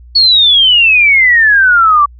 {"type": "exponential sweep", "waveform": "sine", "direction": "down", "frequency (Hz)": [4435, 1140], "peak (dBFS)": -4, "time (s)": [0.15, 2.06], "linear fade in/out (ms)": 10, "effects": ["added 60 Hz sine -33 dBFS peak until 2.19 s"]}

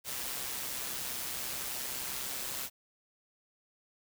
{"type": "noise with amplitude modulation", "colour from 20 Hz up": "white", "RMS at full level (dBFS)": -36, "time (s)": [0.04, 2.7], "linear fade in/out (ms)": 50, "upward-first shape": "sine", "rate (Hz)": 130, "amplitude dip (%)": 40, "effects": []}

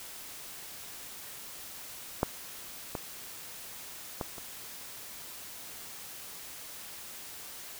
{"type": "clicks", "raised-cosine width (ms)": 1, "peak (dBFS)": [-11, -19, -18, -30], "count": 4, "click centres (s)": [2.231, 2.952, 4.212, 4.382], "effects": ["white hiss -45 dBFS RMS until 7.79 s"]}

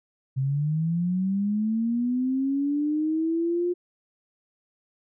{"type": "linear sweep", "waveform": "sine", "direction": "up", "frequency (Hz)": [130, 356.6], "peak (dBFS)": -22, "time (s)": [0.36, 3.74], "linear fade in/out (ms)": 20, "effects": []}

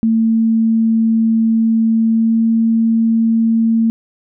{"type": "tone with pitch glide", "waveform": "sine", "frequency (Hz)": [224.8, 226.4], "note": ["A3", "A3"], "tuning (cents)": [37, 50], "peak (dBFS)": -10, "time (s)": [0.03, 3.9], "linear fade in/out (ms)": 0, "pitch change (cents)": 13, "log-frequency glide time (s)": [2.1, 2.4], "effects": []}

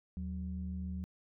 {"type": "tone pair together", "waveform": "sine", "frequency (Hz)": [77.78, 185], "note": ["D#2", "F#3"], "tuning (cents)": [0, 0], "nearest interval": "octave + minor third", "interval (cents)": 1500, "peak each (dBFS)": [-38, -39], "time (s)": [0.17, 1.04], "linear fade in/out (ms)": 0, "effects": ["tanh soft clip ceiling -29 dBFS"]}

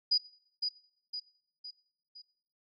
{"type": "tone with echo", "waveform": "sine", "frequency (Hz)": 4919, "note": "D#8", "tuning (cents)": -21, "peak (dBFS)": -23, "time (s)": [0.11, 0.18], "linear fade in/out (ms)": 10, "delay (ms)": 510, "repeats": 4, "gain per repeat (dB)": -6, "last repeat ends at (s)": 2.22, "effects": ["noise-tail reverb RT60 0.6 s tail -19 dB re dry"]}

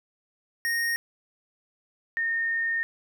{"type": "tone pair in turn", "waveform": ["square", "sine"], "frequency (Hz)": [1858, 1832.4], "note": ["A#6", "A#6"], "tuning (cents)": [-6, -30], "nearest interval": "unison", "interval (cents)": 24, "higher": "first", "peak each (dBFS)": [-25, -24], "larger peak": "second", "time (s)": [[0.65, 0.96], [2.17, 2.83]], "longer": "second", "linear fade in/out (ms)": 0, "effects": []}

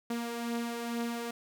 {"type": "beating tone pair", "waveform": "sawtooth", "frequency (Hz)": [233.1, 235.3], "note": ["A#3", "A#3"], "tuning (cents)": [0, 16], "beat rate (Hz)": 2.2, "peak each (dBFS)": [-36, -30], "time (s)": [0.1, 1.31], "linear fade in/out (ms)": 5, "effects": []}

